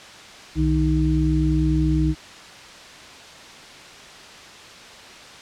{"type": "tone cluster", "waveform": "sine", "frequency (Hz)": [63.8, 154.6, 313.2], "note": ["C2", "D#3", "D#4"], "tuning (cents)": [-43, -11, 11], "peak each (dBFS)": -21, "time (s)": [0.55, 2.15], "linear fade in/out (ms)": 50, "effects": ["white hiss -41 dBFS RMS until 5.41 s", "low-pass 5000 Hz 12 dB/octave"]}